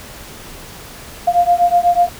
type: beating tone pair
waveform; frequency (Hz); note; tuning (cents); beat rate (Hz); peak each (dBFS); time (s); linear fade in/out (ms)
sine; 697 / 705.1; F5 / F5; -4 / +16; 8.1; -13; 1.27-2.09; 10
effects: pink hiss -35 dBFS RMS until 2.19 s